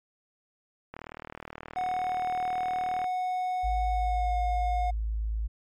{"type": "click train", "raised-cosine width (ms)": 0.5, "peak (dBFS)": -24, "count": 83, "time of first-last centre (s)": [0.94, 3.043], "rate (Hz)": 39}
{"type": "tone with pitch glide", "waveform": "triangle", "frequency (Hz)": [735, 720.3], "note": ["F#5", "F#5"], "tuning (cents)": [-12, -47], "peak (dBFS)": -25, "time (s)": [1.76, 4.91], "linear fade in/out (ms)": 10, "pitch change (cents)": -35, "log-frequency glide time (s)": [3.91, 4.37]}
{"type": "tone", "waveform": "sine", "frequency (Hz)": 54.2, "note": "A1", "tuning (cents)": -25, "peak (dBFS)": -27, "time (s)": [3.63, 5.48], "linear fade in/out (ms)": 20}
{"effects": ["MP3 64 kbps"]}